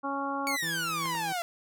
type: harmonic tone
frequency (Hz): 277.2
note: C#4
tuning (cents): 0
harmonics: 1 / 2 / 3 / 4 / 5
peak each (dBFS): -35 / -38 / -35 / -34 / -39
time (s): 0.03-0.57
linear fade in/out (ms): 20
type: exponential sweep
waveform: sawtooth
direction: down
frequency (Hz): 2272 to 670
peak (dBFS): -26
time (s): 0.47-1.42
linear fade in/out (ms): 0
type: tone with tremolo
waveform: 25% pulse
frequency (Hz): 165.3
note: E3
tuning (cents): +5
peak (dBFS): -33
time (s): 0.62-1.33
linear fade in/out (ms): 10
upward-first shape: sine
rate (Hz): 2.9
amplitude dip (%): 30
type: clicks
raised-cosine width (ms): 0.5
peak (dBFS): -27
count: 2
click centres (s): 1.057 / 1.151
effects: none